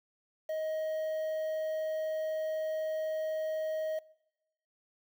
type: tone with quantisation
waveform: triangle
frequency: 628 Hz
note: D#5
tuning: 16 cents sharp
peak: -30 dBFS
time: 0.49-3.99 s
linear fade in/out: 5 ms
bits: 9
effects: noise-tail reverb RT60 0.9 s tail -23 dB re dry